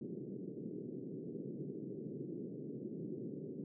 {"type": "band-pass noise", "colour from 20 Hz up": "white", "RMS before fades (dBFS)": -45, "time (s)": [0.01, 3.64], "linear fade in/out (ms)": 2, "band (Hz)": [130, 420], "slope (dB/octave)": 48, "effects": []}